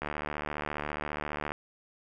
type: click train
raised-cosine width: 0.5 ms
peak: -18 dBFS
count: 113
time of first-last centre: 0.02-1.519 s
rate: 74.7 Hz
effects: none